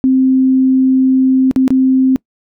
sine tone with dropouts, 261.6 Hz, C4, in tune, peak -7 dBFS, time 0.04-2.16 s, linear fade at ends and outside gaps 0 ms, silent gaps 1.512-1.561 / 1.679-1.705 s, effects noise-tail reverb RT60 0.1 s tail -24 dB re dry

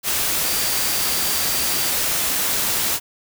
sine tone in noise, 4699 Hz, D8, in tune, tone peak -30 dBFS, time 0.43-1.93 s, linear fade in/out 50 ms, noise white, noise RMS -21 dBFS, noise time 0.03-3 s, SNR -12 dB, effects none

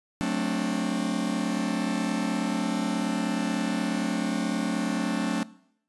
45% pulse chord, D dominant seventh, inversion first, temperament just, 183.54 / 220.2 / 264.3 / 293.7 Hz, F#3 / A3 / C4 / D4, -14 / +2 / +18 / 0 cents, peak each -31 dBFS, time 0.21-5.43 s, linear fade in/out 0 ms, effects noise-tail reverb RT60 0.7 s tail -20 dB re dry + resampled to 24000 Hz

